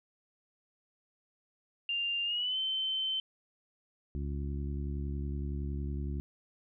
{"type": "tone with pitch glide", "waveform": "sine", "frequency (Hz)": [2794, 3082], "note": ["F7", "G7"], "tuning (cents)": [0, -30], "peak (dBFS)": -30, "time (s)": [1.89, 3.2], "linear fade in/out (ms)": 2, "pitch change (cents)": 170, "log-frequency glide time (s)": [2.24, 2.58]}
{"type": "harmonic tone", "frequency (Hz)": 70.8, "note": "C#2", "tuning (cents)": 37, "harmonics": [1, 2, 3, 4, 5], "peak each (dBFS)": [-34, -40, -44, -46, -48], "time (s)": [4.15, 6.2], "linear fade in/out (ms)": 0}
{"effects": []}